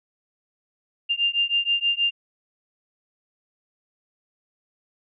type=beating tone pair; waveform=sine; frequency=2794 / 2800.3 Hz; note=F7 / F7; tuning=0 / +4 cents; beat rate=6.3 Hz; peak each=-23 dBFS; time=1.09-2.11 s; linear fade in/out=20 ms; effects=none